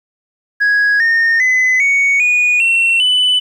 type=tone with pitch steps; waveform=sine; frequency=1661.2 / 1832.6 / 2022 / 2230 / 2460 / 2714 / 2994 Hz; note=G#6 / A#6 / B6 / C#7 / D#7 / E7 / F#7; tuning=0 / -30 / +40 / +10 / -20 / +50 / +20 cents; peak=-7 dBFS; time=0.6-3.4 s; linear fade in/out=20 ms; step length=400 ms; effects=tanh soft clip ceiling -8 dBFS + 8-bit